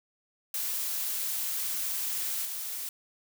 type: noise with level steps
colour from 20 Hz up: blue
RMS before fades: -32 / -36 dBFS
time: 0.54-2.89 s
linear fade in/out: 2 ms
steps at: 2.45 s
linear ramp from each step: 5 ms
effects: none